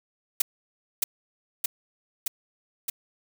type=noise with echo; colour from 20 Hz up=blue; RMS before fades=-21 dBFS; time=0.4-0.42 s; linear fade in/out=5 ms; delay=620 ms; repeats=4; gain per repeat=-2 dB; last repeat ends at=2.9 s; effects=none